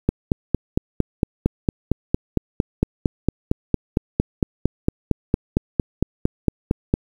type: click train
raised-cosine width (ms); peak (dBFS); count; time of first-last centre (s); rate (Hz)
3; -3; 31; 0.09-6.939; 4.38
effects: 7-bit